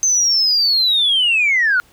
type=linear sweep; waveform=sine; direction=down; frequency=6270 to 1396.9 Hz; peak=-11 dBFS; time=0.03-1.8 s; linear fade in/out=0 ms; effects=tanh soft clip ceiling -8 dBFS + pink hiss -52 dBFS RMS until 1.92 s